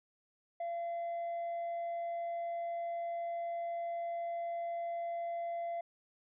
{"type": "tone with tanh clipping", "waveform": "sine", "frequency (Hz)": 683, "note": "F5", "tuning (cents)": -39, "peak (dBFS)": -36, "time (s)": [0.6, 5.81], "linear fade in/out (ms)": 5, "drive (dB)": 2, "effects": []}